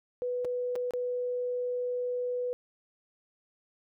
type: tone with dropouts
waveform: sine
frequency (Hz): 493.9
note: B4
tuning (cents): 0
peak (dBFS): -29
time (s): 0.22-2.53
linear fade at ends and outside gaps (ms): 0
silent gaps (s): 0.447-0.451 / 0.755-0.76 / 0.908-0.936
effects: none

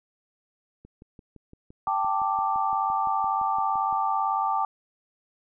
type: click train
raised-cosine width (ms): 3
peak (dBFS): -34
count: 19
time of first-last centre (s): 0.85-3.927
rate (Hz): 5.85
type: chord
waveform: sine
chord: G suspended second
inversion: none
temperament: just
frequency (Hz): 784 / 882 / 1176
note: G5 / A5 / D6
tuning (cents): 0 / +4 / +2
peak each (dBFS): -27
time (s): 1.87-4.65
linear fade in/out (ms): 2
effects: none

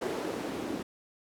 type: noise with band-pass filter sweep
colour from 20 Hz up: white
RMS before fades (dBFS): -35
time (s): 0.01-0.83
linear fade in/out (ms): 10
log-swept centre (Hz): 390 to 260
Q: 2.2
effects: none

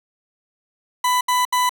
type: tone bursts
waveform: 40% pulse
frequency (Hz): 996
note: B5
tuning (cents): +14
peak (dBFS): -15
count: 3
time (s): 1.04-1.694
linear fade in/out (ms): 5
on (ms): 170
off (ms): 72
effects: none

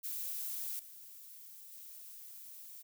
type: noise with level steps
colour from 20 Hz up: violet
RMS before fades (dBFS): -40 / -53 / -51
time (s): 0.03-2.83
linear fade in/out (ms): 20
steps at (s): 0.79 / 1.72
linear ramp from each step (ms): 5
effects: none

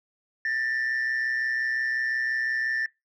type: tone pair together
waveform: sine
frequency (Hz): 1778.3 / 1904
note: A6 / A#6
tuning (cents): +18 / +36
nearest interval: minor second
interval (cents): 118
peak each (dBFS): -23 / -31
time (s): 0.45-2.86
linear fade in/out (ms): 2
effects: noise-tail reverb RT60 0.2 s tail -24 dB re dry + tanh soft clip ceiling -22 dBFS

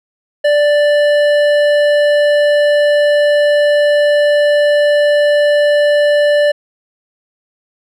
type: tone with hard clipping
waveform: sine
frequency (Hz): 587.3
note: D5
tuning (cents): 0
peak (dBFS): -10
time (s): 0.44-6.52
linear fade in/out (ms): 10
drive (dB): 11
effects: none

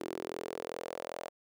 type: tone with high-pass filter sweep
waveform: sawtooth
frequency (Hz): 42.52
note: F1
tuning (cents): -46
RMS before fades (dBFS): -41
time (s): 0-1.29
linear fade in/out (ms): 10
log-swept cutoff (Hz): 350 to 600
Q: 3.6
effects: none

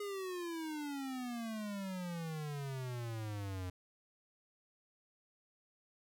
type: exponential sweep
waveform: square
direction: down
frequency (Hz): 415.3 to 89.6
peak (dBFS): -40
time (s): 0-3.7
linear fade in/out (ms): 5
effects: none

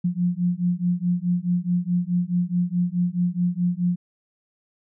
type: beating tone pair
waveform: sine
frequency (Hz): 174.61 / 179.31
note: F3 / F3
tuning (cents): 0 / +46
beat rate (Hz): 4.7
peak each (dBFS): -23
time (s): 0.04-3.96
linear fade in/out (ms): 10
effects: none

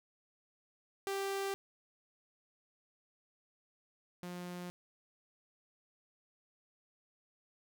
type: tone pair in turn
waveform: sawtooth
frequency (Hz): 392.5 / 177.69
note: G4 / F3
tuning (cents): +2 / +30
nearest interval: octave + major second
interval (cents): 1372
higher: first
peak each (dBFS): -31 / -38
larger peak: first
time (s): 1.07-1.54 / 4.23-4.7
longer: neither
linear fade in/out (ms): 0
effects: none

